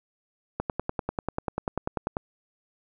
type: click train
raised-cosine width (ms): 1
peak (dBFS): -13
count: 17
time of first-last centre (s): 0.6-2.169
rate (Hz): 10.2
effects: none